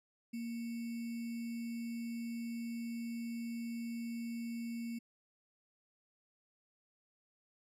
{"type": "tone with sample-and-hold", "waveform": "sine", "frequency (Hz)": 232.5, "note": "A#3", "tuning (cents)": -4, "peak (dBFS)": -38, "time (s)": [0.33, 4.99], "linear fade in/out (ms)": 10, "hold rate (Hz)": 2450, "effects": ["resampled to 32000 Hz"]}